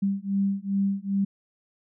sine beating tone pair, 196 / 198.5 Hz, G3 / G3, 0 / +22 cents, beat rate 2.5 Hz, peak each -26 dBFS, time 0.02-1.25 s, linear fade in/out 10 ms, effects none

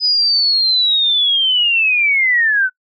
sine linear sweep, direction down, 5020 to 1480 Hz, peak -11 dBFS, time 0-2.7 s, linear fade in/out 50 ms, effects noise-tail reverb RT60 0.1 s tail -24 dB re dry

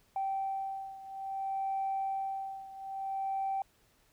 sine beating tone pair, 777 / 777.59 Hz, G5 / G5, -16 / -14 cents, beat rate 0.59 Hz, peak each -34 / -37 dBFS, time 0.16-3.62 s, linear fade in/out 2 ms, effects tanh soft clip ceiling -26 dBFS + pink hiss -68 dBFS RMS until 4.12 s

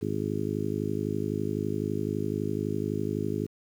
harmonic tone, 51.91 Hz, G#1, in tune, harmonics 2 / 3 / 4 / 5 / 6 / 7 / 8, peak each -35 / -35 / -35 / -35 / -35 / -35 / -35 dBFS, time 0.01-3.47 s, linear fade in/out 20 ms, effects 9-bit

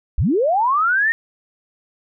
sine linear sweep, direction up, 38.1 to 1864.7 Hz, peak -14 dBFS, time 0.18-1.12 s, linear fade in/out 0 ms, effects none

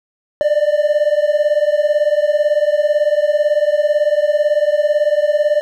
triangle beating tone pair, 587.3 / 605.3 Hz, D5 / D#5, 0 / -48 cents, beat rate 18 Hz, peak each -13 dBFS, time 0.41-5.61 s, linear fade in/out 0 ms, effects none

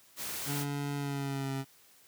white noise, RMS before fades -38 dBFS, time 0.16-0.66 s, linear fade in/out 50 ms
25% pulse tone with pitch glide, 142.8 to 135.41 Hz, D3 to C#3, -48 to -40 cents, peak -29 dBFS, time 0.45-1.65 s, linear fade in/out 50 ms, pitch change -92 cents, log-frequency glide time 0.95-1.52 s
effects white hiss -61 dBFS RMS until 2.07 s + high-pass 60 Hz 12 dB/octave

